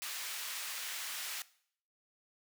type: high-pass noise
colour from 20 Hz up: pink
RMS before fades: -41 dBFS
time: 0.02-1.42 s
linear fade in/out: 0 ms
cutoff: 1700 Hz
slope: 12 dB/octave
effects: noise-tail reverb RT60 0.6 s tail -19 dB re dry